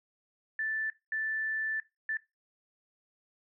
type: tone bursts at uneven times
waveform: sine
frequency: 1760 Hz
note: A6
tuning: in tune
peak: -30 dBFS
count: 3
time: 0.59-0.9 / 1.12-1.8 / 2.09-2.17 s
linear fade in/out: 2 ms
effects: noise-tail reverb RT60 0.2 s tail -18 dB re dry